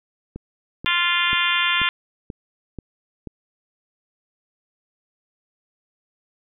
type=click train; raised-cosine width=3 ms; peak=-19 dBFS; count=7; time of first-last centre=0.36-3.273 s; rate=2.06 Hz
type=harmonic tone; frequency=348.3 Hz; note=F4; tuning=5 cents flat; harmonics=3 / 4 / 5 / 6 / 7 / 8 / 9 / 10; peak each=-26 / -26 / -26 / -26 / -26 / -26 / -26 / -26 dBFS; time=0.86-1.89 s; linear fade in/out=0 ms
effects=none